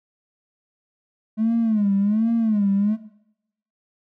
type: tone with vibrato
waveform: triangle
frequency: 213.6 Hz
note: G#3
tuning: 49 cents sharp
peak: -13 dBFS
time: 1.37-2.97 s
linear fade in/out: 50 ms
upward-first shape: sine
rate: 1.3 Hz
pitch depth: 140 cents each way
effects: noise-tail reverb RT60 0.8 s tail -21 dB re dry + tanh soft clip ceiling -14 dBFS